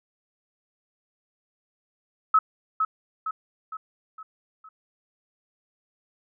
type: tone with echo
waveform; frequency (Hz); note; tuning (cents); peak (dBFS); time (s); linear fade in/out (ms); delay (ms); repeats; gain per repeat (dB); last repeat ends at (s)
sine; 1289; E6; -39; -14; 2.34-2.39; 5; 460; 5; -6; 4.69
effects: none